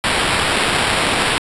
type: noise with sample-and-hold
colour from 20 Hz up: violet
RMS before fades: -17 dBFS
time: 0.04-1.38 s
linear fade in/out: 0 ms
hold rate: 6300 Hz
effects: resampled to 24000 Hz